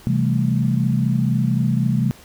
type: chord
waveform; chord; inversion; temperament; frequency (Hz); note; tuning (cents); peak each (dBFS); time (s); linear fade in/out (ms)
sine; A minor seventh; first; equal; 130.81 / 164.81 / 196 / 220; C3 / E3 / G3 / A3; 0 / 0 / 0 / 0; -19 / -23 / -23 / -22; 0.07-2.11; 0
effects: pink hiss -46 dBFS RMS until 2.24 s